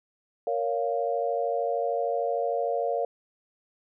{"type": "chord", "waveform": "sine", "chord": "Bb minor", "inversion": "none", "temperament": "just", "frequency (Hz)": [466.2, 559.4, 699.2], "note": ["Bb4", "Db5", "F5"], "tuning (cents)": [0, 16, 2], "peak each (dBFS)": -29, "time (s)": [0.47, 3.05], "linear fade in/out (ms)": 2, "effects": []}